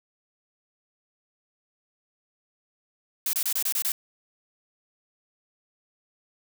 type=noise bursts; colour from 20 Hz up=blue; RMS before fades=-26 dBFS; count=7; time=3.26-3.92 s; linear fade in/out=2 ms; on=72 ms; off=26 ms; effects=none